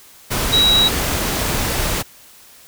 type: tone in noise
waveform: sine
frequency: 3860 Hz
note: B7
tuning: 40 cents flat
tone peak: -11 dBFS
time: 0.52-0.89 s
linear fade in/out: 20 ms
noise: pink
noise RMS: -20 dBFS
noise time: 0.3-2.03 s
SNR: +6 dB
effects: white hiss -45 dBFS RMS until 2.67 s